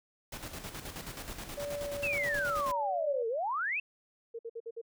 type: noise with tremolo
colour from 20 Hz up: pink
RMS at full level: -41 dBFS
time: 0.32-2.72 s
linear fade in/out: 5 ms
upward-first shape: square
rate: 9.4 Hz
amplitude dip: 55%
type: tone with vibrato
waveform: sine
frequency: 574 Hz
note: D5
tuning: 40 cents flat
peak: -35 dBFS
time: 1.57-3.23 s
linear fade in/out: 10 ms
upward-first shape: sine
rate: 1.6 Hz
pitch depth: 10 cents each way
type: exponential two-way sweep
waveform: sine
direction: down then up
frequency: 2725 to 440.1 to 2725 Hz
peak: -30 dBFS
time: 2.03-3.8 s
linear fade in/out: 5 ms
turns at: 3.28 s
type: tone bursts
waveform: sine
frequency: 460 Hz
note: A#4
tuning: 23 cents flat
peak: -37 dBFS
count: 5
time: 4.34-4.815 s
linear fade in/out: 10 ms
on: 51 ms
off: 55 ms
effects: none